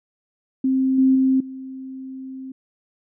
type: tone with level steps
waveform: sine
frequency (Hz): 263.3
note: C4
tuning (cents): +11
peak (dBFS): -16 / -12 / -14 / -31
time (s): 0.64-2.52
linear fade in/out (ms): 5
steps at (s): 0.98 / 1.15 / 1.4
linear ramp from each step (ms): 5
effects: none